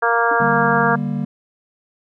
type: harmonic tone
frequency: 233.1 Hz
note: A#3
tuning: in tune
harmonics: 2 / 3 / 4 / 5 / 6 / 7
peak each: -21 / -21 / -21 / -21 / -21 / -21 dBFS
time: 0.02-0.96 s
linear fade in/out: 10 ms
type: tone with exponential decay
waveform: sine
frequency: 291.2 Hz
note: D4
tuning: 15 cents flat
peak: -25 dBFS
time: 0.31-0.41 s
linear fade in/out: 5 ms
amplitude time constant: 20 ms
type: chord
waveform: triangle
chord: G minor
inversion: second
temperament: just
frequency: 147 / 196 / 235.2 Hz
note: D3 / G3 / Bb3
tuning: +2 / 0 / +16 cents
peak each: -22 dBFS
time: 0.4-1.25 s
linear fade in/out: 5 ms
effects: none